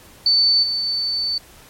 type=tone with level steps; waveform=sine; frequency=4520 Hz; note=C#8; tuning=33 cents sharp; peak=-12 / -19 dBFS; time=0.26-1.38 s; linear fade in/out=2 ms; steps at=0.62 s; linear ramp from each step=20 ms; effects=pink hiss -46 dBFS RMS until 1.69 s + MP3 64 kbps